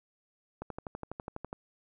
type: click train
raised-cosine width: 1 ms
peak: -24 dBFS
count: 12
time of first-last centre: 0.62-1.529 s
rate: 12.1 Hz
effects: none